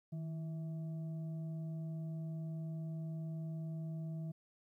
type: tone with frequency modulation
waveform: sine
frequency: 158.8 Hz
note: D#3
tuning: 36 cents sharp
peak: -39 dBFS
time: 0.12-4.32 s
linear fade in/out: 10 ms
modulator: 495 Hz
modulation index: 0.26
effects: 13-bit